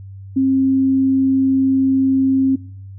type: tone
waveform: sine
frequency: 266.6 Hz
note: C4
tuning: 33 cents sharp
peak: -12 dBFS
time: 0.36-2.56 s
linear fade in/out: 10 ms
effects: noise-tail reverb RT60 0.7 s tail -24 dB re dry + added 97 Hz sine -32 dBFS peak until 2.98 s